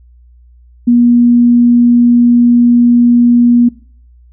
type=tone; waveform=sine; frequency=240 Hz; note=B3; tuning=49 cents flat; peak=-4 dBFS; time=0.87-3.69 s; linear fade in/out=10 ms; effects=noise-tail reverb RT60 0.5 s tail -21 dB re dry + added 60 Hz sine -39 dBFS peak until 4.32 s